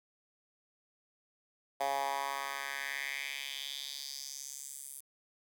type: tone with high-pass filter sweep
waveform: 10% pulse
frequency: 138.6 Hz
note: C#3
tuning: in tune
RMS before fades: -39 dBFS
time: 1.8-5.01 s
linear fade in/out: 10 ms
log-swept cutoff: 700 to 10000 Hz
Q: 3.1
effects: 10-bit